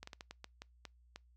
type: slowing click train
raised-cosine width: 0.2 ms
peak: -29 dBFS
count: 9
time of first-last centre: 0.03-1.16 s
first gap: 44 ms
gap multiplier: 1.32
effects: noise-tail reverb RT60 0.2 s tail -26 dB re dry + added 60 Hz sine -63 dBFS peak until 1.36 s